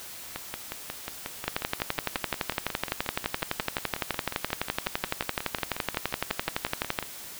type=two click trains; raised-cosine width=0.3 ms; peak=-16 / -9 dBFS; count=38 / 66; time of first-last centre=0.36-7.027 / 1.48-6.988 s; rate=5.55 / 11.8 Hz; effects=white hiss -42 dBFS RMS until 7.39 s